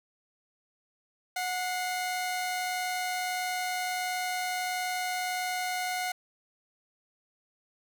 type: tone pair together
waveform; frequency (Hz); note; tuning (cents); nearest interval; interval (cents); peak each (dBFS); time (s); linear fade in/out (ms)
sawtooth; 731.5 / 2093; F#5 / C7; -20 / 0; octave + tritone; 1820; -27 / -33; 1.36-6.12; 5
effects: none